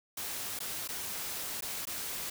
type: noise with dropouts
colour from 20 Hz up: white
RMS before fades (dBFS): -38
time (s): 0.17-2.3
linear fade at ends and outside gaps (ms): 5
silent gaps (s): 0.591-0.602 / 0.877-0.887 / 1.608-1.622 / 1.854-1.87
effects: none